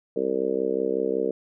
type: harmonic tone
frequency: 65.41 Hz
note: C2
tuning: in tune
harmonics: 3 / 4 / 5 / 6 / 7 / 8 / 9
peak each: -36 / -33 / -32 / -29 / -25 / -34 / -35 dBFS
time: 0.16-1.31 s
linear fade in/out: 5 ms
effects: none